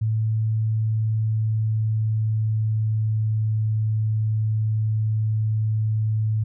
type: tone with pitch glide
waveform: sine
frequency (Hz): 110 to 108.86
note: A2 to A2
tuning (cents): 0 to -18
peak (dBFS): -19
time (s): 0.01-6.44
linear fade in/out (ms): 10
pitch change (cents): -18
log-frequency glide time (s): 0.59-3.61
effects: none